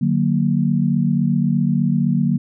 sine chord, D augmented, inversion none, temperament equal with one note detuned, 149.57 / 185 / 233.1 Hz, D3 / F#3 / A#3, +32 / 0 / 0 cents, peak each -19 dBFS, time 0.01-2.38 s, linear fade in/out 10 ms, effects none

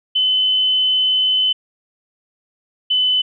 sine tone pair in turn, 3033 / 3016 Hz, F#7 / F#7, +42 / +32 cents, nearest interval unison, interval 10 cents, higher first, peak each -13 dBFS, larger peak neither, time 0.15-1.53 / 2.9-3.22 s, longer first, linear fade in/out 10 ms, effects none

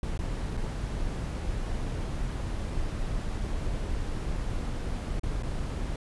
brown noise with dropouts, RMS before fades -31 dBFS, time 0.03-5.96 s, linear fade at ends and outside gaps 2 ms, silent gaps 0.177-0.19 / 0.57-0.574 / 5.196-5.233 / 5.425-5.432 s, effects resampled to 24000 Hz

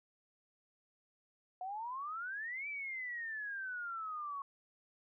sine exponential two-way sweep, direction up then down, 718 to 2343 to 1100 Hz, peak -39 dBFS, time 1.61-4.42 s, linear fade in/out 2 ms, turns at 2.68 s, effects none

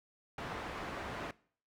white low-pass noise, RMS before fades -42 dBFS, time 0.38-1.31 s, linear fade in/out 2 ms, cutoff 1400 Hz, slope 12 dB/octave, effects noise-tail reverb RT60 0.5 s tail -21 dB re dry

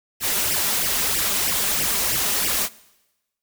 white noise with flanger, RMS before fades -22 dBFS, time 0.2-2.69 s, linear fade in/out 50 ms, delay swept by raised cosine 0.36 to 5.06 ms, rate 3.1 Hz, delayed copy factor +0.95, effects noise-tail reverb RT60 1.0 s tail -21 dB re dry

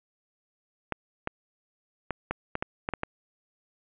clicks, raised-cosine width 0.5 ms, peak -13 dBFS, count 9, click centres 0.923 / 1.274 / 2.107 / 2.31 / 2.554 / 2.625 / 2.889 / 2.937 / 3.034 s, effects resampled to 8000 Hz + 7-bit

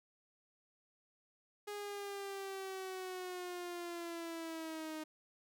sawtooth linear sweep, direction down, 414.2 to 309.5 Hz, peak -38 dBFS, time 1.67-5.04 s, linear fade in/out 10 ms, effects none

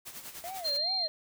white noise with tremolo, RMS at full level -42 dBFS, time 0.05-0.78 s, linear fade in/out 20 ms, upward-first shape sine, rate 10 Hz, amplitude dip 65%
triangle tone with vibrato, 659.3 Hz, E5, in tune, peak -36 dBFS, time 0.44-1.08 s, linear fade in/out 0 ms, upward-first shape sine, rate 2.5 Hz, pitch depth 270 cents each way
sine tone, 4186 Hz, C8, in tune, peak -28 dBFS, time 0.64-1.08 s, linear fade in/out 20 ms
effects none

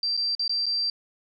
sine tone with dropouts, 4700 Hz, D8, 1 cent sharp, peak -23 dBFS, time 0.03-0.9 s, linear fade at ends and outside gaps 2 ms, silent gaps 0.168-0.174 / 0.351-0.394 / 0.479-0.494 / 0.658-0.664 s, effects none

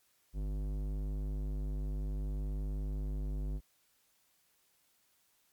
square tone with low-pass filter, 50.3 Hz, G1, 45 cents sharp, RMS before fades -36 dBFS, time 0.33-3.61 s, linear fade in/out 50 ms, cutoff 350 Hz, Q 0.59, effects white hiss -72 dBFS RMS until 5.52 s + MP3 96 kbps

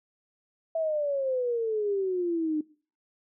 sine exponential sweep, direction down, 659.3 to 300.6 Hz, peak -25 dBFS, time 0.75-2.61 s, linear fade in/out 5 ms, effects noise-tail reverb RT60 0.4 s tail -21 dB re dry

